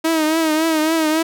sawtooth tone with vibrato, 317.3 Hz, D#4, 34 cents sharp, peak -11 dBFS, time 0.04-1.23 s, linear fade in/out 10 ms, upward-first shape triangle, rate 3.6 Hz, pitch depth 70 cents each way, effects none

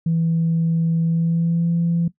sine tone with pitch glide, 164.81 to 169.15 Hz, E3 to E3, 0 to +45 cents, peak -15 dBFS, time 0.06-2.08 s, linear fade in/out 5 ms, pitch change +45 cents, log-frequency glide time 1.03-1.72 s, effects noise-tail reverb RT60 0.1 s tail -17 dB re dry + tanh soft clip ceiling -12 dBFS

